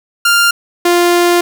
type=tone pair in turn; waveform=sawtooth; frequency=1396.9 / 349.2 Hz; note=F6 / F4; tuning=0 / 0 cents; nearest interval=2 octaves; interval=2400 cents; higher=first; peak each=-4 dBFS; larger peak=neither; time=0.25-0.51 / 0.85-1.41 s; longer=second; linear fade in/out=5 ms; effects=7-bit